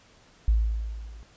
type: tone with level ramp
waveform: sine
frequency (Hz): 54.9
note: A1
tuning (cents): -3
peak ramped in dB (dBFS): -16 to -42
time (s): 0.48-1.23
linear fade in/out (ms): 0
effects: pink hiss -57 dBFS RMS until 1.36 s + resampled to 16000 Hz